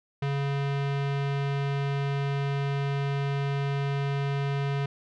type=tone with low-pass filter; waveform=square; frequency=140 Hz; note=C#3; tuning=18 cents sharp; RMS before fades=-28 dBFS; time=0.22-4.86 s; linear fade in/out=5 ms; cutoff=3100 Hz; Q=1.1; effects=none